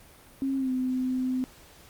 sine tone with pitch glide, 270 to 256.2 Hz, C#4 to C4, -45 to -36 cents, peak -25 dBFS, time 0.42-1.44 s, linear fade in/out 0 ms, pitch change -91 cents, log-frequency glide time 0.57-0.71 s, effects pink hiss -53 dBFS RMS until 1.89 s + Opus 32 kbps

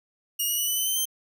5% pulse tone with pitch steps, 2865 / 2907 / 2949 / 2992 / 3035 / 3080 / 3124 Hz, F7 / F#7 / F#7 / F#7 / F#7 / G7 / G7, +44 / -31 / -6 / +19 / +43 / -31 / -7 cents, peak -16 dBFS, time 0.39-1.055 s, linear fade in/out 10 ms, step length 95 ms, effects none

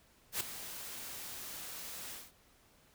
white noise with ADSR envelope, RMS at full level -33 dBFS, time 0.32-2.32 s, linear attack 85 ms, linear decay 6 ms, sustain -12 dB, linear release 200 ms, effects pink hiss -66 dBFS RMS until 2.94 s

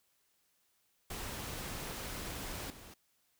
pink noise with level steps, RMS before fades -42 / -53 dBFS, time 1.1-2.94 s, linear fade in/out 5 ms, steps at 2.7 s, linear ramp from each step 2 ms, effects white hiss -75 dBFS RMS until 3.39 s

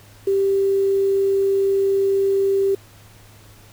sine tone with quantisation, 392 Hz, G4, in tune, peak -15 dBFS, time 0.27-2.75 s, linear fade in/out 5 ms, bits 7, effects added 104 Hz sine -47 dBFS peak until 3.72 s + pink hiss -49 dBFS RMS until 3.72 s

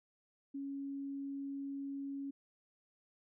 sine tone, 277.2 Hz, C#4, in tune, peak -39 dBFS, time 0.54-2.31 s, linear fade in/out 10 ms, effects none

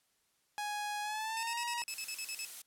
sawtooth tone with pitch glide, 832 to 950.2 Hz, G#5 to A#5, +3 to +33 cents, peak -32 dBFS, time 0.58-1.82 s, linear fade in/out 0 ms, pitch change +230 cents, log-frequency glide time 1.02-1.61 s
15% pulse tone bursts, 2600 Hz, E7, 24 cents flat, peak -31 dBFS, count 11, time 1.37-2.45 s, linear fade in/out 0 ms, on 60 ms, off 42 ms
blue noise, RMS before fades -44 dBFS, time 1.88-2.62 s, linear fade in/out 5 ms
effects white hiss -75 dBFS RMS until 2.66 s + low-pass 12000 Hz 12 dB/octave

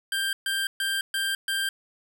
25% pulse tone bursts, 1581 Hz, G6, 14 cents sharp, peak -21 dBFS, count 5, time 0.12-1.69 s, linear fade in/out 2 ms, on 210 ms, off 130 ms, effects none

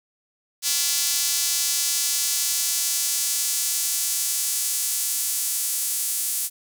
square tone with high-pass filter sweep, 155.56 Hz, D#3, in tune, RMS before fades -24 dBFS, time 0.62-6.5 s, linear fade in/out 50 ms, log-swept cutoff 5400 to 9000 Hz, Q 1.1, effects none

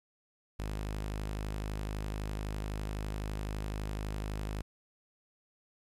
sawtooth tone, 51.91 Hz, G#1, in tune, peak -31 dBFS, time 0.59-4.62 s, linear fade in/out 5 ms, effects resampled to 32000 Hz + 11-bit

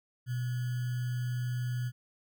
sine tone with sample-and-hold, 123.47 Hz, B2, in tune, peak -30 dBFS, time 0.26-1.92 s, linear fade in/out 50 ms, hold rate 1575 Hz, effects none

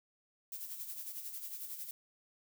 violet noise with tremolo, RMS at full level -42 dBFS, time 0.52-1.91 s, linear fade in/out 2 ms, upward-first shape sine, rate 11 Hz, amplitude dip 55%, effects none

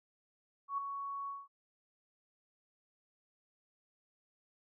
sine tone with ADSR envelope, 1115 Hz, C#6, 10 cents sharp, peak -31 dBFS, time 0.68-1.48 s, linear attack 100 ms, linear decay 4 ms, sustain -7 dB, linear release 200 ms, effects none

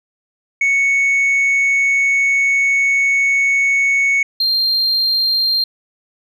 sine tone pair in turn, 2217 / 4185 Hz, C#7 / C8, 0 / 0 cents, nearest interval major seventh, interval 1100 cents, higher second, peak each -9 / -11 dBFS, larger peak first, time 0.61-4.23 / 4.4-5.64 s, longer first, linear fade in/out 5 ms, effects tanh soft clip ceiling -11 dBFS

